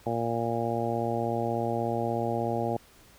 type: harmonic tone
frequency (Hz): 116.54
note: A#2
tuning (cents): 0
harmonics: 1 / 2 / 3 / 4 / 5 / 6 / 7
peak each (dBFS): -34 / -34 / -34 / -34 / -34 / -34 / -34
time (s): 0.06-2.77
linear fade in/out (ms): 5
effects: pink hiss -56 dBFS RMS until 3.18 s